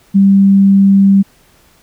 sine tone, 196.3 Hz, G3, 3 cents sharp, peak -4 dBFS, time 0.14-1.23 s, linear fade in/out 20 ms, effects pink hiss -49 dBFS RMS until 1.82 s

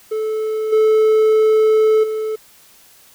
triangle tone with level steps, 435.4 Hz, A4, 18 cents flat, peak -16 / -8 / -17 dBFS, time 0.11-2.36 s, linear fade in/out 10 ms, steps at 0.72 / 2.03 s, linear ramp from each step 10 ms, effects white hiss -48 dBFS RMS until 3.14 s

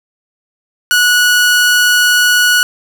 sawtooth tone, 1466 Hz, F#6, 16 cents flat, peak -4 dBFS, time 0.91-2.63 s, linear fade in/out 0 ms, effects none

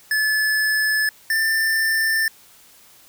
square tone pair in turn, 1728 / 1783.8 Hz, A6 / A6, -32 / +23 cents, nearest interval minor second, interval 55 cents, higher second, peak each -18 dBFS, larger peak neither, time 0.11-1.09 / 1.3-2.28 s, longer neither, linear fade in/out 2 ms, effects white hiss -50 dBFS RMS until 3.08 s

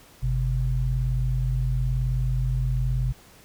sine tone pair together, 49.04 / 128 Hz, G1 / C3, +1 / -38 cents, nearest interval octave + perfect fourth, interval 1661 cents, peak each -24 dBFS, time 0.22-3.13 s, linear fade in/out 20 ms, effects pink hiss -52 dBFS RMS until 3.44 s

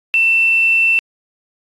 sine tone with quantisation, 2680 Hz, E7, 28 cents sharp, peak -10 dBFS, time 0.14-0.99 s, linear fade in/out 0 ms, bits 6, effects AAC 32 kbps

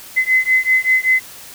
sine beating tone pair, 2037 / 2042.2 Hz, C7 / C7, -47 / -43 cents, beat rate 5.2 Hz, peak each -15 dBFS, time 0.16-1.2 s, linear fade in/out 20 ms, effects white hiss -37 dBFS RMS until 1.54 s

